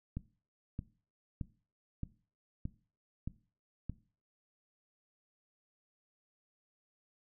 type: click train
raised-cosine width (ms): 5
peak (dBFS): -25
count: 7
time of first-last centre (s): 0.17-3.897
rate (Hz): 1.61
effects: noise-tail reverb RT60 0.4 s tail -18 dB re dry